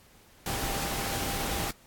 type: tone in noise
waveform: sine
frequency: 793 Hz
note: G5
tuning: 20 cents sharp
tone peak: -39 dBFS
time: 0.46-1.69 s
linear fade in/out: 2 ms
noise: pink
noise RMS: -32 dBFS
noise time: 0.46-1.71 s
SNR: -10 dB
effects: pink hiss -58 dBFS RMS until 1.86 s + AAC 64 kbps